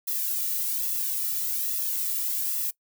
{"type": "noise with flanger", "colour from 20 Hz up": "violet", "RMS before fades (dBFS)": -28, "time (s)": [0.07, 2.71], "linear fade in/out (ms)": 10, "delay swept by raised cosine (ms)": [1.3, 1.92], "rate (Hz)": 1.2, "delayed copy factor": -0.8, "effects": ["noise-tail reverb RT60 0.1 s tail -22 dB re dry"]}